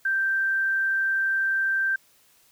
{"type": "tone", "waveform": "sine", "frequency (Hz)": 1568, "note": "G6", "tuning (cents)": 0, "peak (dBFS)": -21, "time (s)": [0.05, 1.96], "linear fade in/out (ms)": 5, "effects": ["white hiss -60 dBFS RMS until 2.51 s"]}